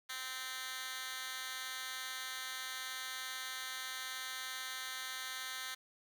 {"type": "tone with high-pass filter", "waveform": "10% pulse", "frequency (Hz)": 259.2, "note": "C4", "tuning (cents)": -16, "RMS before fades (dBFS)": -43, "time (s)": [0.09, 5.75], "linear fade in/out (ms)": 10, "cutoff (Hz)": 2200, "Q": 1.4, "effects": []}